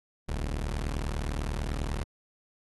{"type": "tone pair together", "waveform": "sawtooth", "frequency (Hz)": [40.01, 70.6], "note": ["D#1", "C#2"], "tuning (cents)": [49, 32], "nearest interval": "minor seventh", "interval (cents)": 983, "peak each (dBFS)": [-27, -31], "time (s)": [0.28, 2.04], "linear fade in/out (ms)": 10, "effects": ["AAC 32 kbps"]}